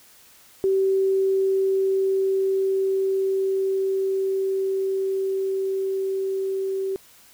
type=tone with level ramp; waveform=sine; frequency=385.3 Hz; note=G4; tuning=30 cents flat; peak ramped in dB=-17 to -23 dBFS; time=0.64-6.96 s; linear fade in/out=0 ms; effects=white hiss -52 dBFS RMS until 7.33 s